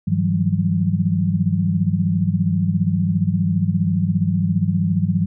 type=tone cluster; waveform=sine; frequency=101.2 / 160.2 / 177.3 / 192.2 Hz; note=G#2 / E3 / F3 / G3; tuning=-44 / -49 / +26 / -34 cents; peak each=-22 / -21 / -20 / -23 dBFS; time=0.07-5.26 s; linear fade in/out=10 ms; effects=none